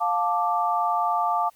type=chord; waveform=sine; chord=D minor; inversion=first; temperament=just; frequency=704.8 / 881 / 1174.7 Hz; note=F5 / A5 / D6; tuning=+16 / +2 / 0 cents; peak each=-25 dBFS; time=0-1.5 s; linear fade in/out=20 ms; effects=white hiss -60 dBFS RMS until 1.55 s